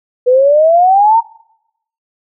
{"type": "exponential sweep", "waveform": "sine", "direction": "up", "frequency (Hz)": [488.7, 932.3], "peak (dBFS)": -5, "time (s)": [0.26, 1.21], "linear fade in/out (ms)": 20, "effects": ["noise-tail reverb RT60 0.8 s tail -23 dB re dry"]}